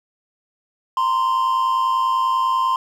triangle tone pair together, 932.3 / 1042.4 Hz, A#5 / C6, 0 / -7 cents, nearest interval major second, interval 193 cents, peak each -22 / -15 dBFS, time 0.97-2.76 s, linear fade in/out 2 ms, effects none

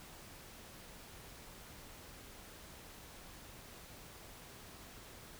silence, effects pink hiss -54 dBFS RMS until 5.39 s

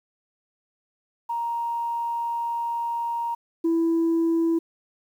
sine tone pair in turn, 936 / 330.9 Hz, A#5 / E4, +7 / +7 cents, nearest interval octave + tritone, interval 1800 cents, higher first, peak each -24 / -17 dBFS, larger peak second, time 1.29-3.35 / 3.64-4.59 s, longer first, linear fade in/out 10 ms, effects tanh soft clip ceiling -17 dBFS + 9-bit

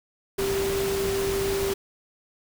sine tone in noise, 392 Hz, G4, in tune, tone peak -24 dBFS, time 0.38-1.74 s, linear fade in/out 10 ms, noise pink, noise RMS -31 dBFS, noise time 0.38-1.74 s, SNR +4 dB, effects none

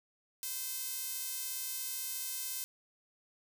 sawtooth tone with high-pass filter, 517 Hz, C5, 21 cents flat, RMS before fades -39 dBFS, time 0.43-2.64 s, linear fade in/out 0 ms, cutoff 7900 Hz, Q 0.5, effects none

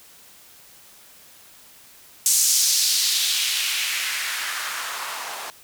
blue noise with band-pass filter sweep, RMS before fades -23 dBFS, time 2.26-5.5 s, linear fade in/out 0 ms, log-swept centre 7100 to 780 Hz, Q 1.7, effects white hiss -49 dBFS RMS until 5.63 s

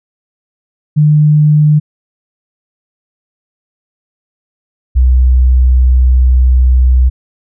sine tone pair in turn, 150.7 / 63.16 Hz, D3 / B1, +45 / +39 cents, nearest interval octave + minor third, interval 1506 cents, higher first, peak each -4 dBFS, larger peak neither, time 0.96-1.8 / 4.95-7.1 s, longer second, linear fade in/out 20 ms, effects none

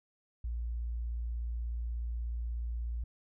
sine tone, 58.3 Hz, A#1, 1 cent sharp, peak -33 dBFS, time 0.44-3.04 s, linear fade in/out 5 ms, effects none

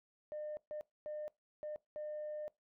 sine tone bursts at uneven times, 604 Hz, D5, 48 cents sharp, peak -39 dBFS, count 5, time 0.32-0.57 / 0.71-0.81 / 1.06-1.28 / 1.63-1.76 / 1.96-2.48 s, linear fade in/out 0 ms, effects noise-tail reverb RT60 0.2 s tail -23 dB re dry + tanh soft clip ceiling -37 dBFS

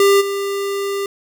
square tone with level steps, 397.9 Hz, G4, 26 cents sharp, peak -10 / -20 dBFS, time 0-1.06 s, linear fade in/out 2 ms, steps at 0.2 s, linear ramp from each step 20 ms, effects none

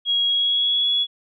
sine tone with pitch glide, 3300 to 3375 Hz, G#7 to G#7, -12 to +27 cents, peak -17 dBFS, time 0.05-1.07 s, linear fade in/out 50 ms, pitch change +39 cents, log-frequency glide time 0.27-0.87 s, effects none

